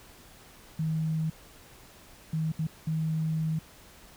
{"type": "tone bursts at uneven times", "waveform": "sine", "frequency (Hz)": 158.6, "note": "D#3", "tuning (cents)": 33, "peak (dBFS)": -26, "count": 4, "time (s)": [[0.79, 1.3], [2.33, 2.52], [2.59, 2.67], [2.87, 3.59]], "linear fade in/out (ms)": 5, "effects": ["pink hiss -53 dBFS RMS until 4.16 s"]}